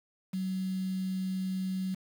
sine tone with quantisation, 187.9 Hz, F#3, 27 cents sharp, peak -30 dBFS, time 0.33-1.95 s, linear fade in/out 10 ms, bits 8, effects none

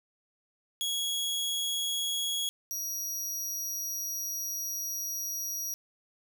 sawtooth tone pair in turn, 3332 / 5752 Hz, G#7 / F#8, +5 / -50 cents, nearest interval major sixth, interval 945 cents, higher second, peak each -26 / -30 dBFS, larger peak first, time 0.81-2.49 / 2.71-5.74 s, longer second, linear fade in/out 0 ms, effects none

